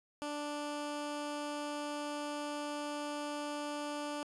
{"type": "tone", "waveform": "15% pulse", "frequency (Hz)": 293.7, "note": "D4", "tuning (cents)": 0, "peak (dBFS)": -31, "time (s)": [0.22, 4.23], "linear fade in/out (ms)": 0, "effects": ["resampled to 24000 Hz"]}